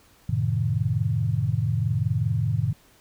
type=chord; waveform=sine; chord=F# diminished seventh; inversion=none; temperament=equal with one note detuned; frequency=90.86 / 110 / 130.81 / 155.56 Hz; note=F#2 / A2 / C3 / Eb3; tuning=-31 / 0 / 0 / 0 cents; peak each=-30 / -24 / -27 / -28 dBFS; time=0.29-2.73 s; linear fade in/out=5 ms; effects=pink hiss -57 dBFS RMS until 3 s